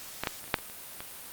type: clicks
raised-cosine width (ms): 0.3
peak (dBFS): -13 / -11 / -29 / -29 / -6 / -26 / -29 / -21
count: 8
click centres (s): 0.236 / 0.272 / 0.441 / 0.478 / 0.542 / 0.587 / 0.699 / 1.005
effects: white hiss -44 dBFS RMS until 1.32 s + Opus 48 kbps